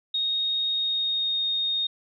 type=tone with pitch glide; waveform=sine; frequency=3729 to 3703 Hz; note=A#7 to A#7; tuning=0 to -12 cents; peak=-23 dBFS; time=0.14-1.87 s; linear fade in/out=5 ms; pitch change=-12 cents; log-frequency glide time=0.69-1.42 s; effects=none